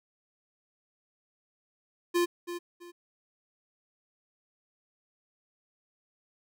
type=tone with echo; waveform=square; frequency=348.5 Hz; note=F4; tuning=4 cents flat; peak=-24 dBFS; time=2.14-2.26 s; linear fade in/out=20 ms; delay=330 ms; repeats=2; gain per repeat=-11 dB; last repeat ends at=2.92 s; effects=none